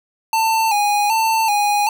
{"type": "tone with vibrato", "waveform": "square", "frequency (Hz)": 858, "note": "A5", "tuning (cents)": -44, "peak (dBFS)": -15, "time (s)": [0.33, 1.89], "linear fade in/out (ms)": 2, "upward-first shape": "square", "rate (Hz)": 1.3, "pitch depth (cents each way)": 69, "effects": []}